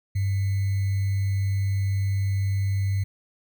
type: tone with sample-and-hold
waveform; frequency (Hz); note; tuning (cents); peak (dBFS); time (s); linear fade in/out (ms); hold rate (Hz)
sine; 98; G2; 0; -21; 0.15-3.04; 10; 2100
effects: none